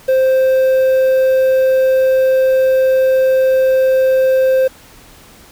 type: tone with quantisation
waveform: triangle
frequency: 523.3 Hz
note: C5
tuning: in tune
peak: -7 dBFS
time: 0.08-4.68 s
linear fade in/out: 10 ms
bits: 6
effects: pink hiss -42 dBFS RMS until 5.51 s